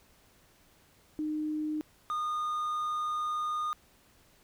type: tone pair in turn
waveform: sine / triangle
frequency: 306.1 / 1224.4 Hz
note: D#4 / D#6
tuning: -28 / -28 cents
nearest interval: 2 octaves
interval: 2400 cents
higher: second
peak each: -30 / -28 dBFS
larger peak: second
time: 1.19-1.81 / 2.1-3.73 s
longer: second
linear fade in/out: 0 ms
effects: pink hiss -63 dBFS RMS until 4.43 s